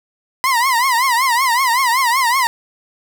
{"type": "tone with vibrato", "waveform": "30% pulse", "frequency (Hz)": 1000, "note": "B5", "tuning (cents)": 21, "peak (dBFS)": -10, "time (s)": [0.44, 2.47], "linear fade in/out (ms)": 0, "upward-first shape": "triangle", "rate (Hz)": 5.3, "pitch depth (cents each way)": 180, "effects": []}